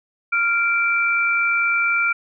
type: tone pair together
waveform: sine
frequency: 1392 / 2341 Hz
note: F6 / D7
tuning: -6 / -6 cents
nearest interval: major sixth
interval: 900 cents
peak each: -19 dBFS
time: 0.32-2.13 s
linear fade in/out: 10 ms
effects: none